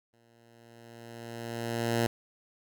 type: tone with exponential growth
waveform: 10% pulse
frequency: 116.54 Hz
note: A#2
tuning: in tune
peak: -16 dBFS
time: 0.13-2.07 s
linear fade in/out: 5 ms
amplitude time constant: 420 ms
effects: none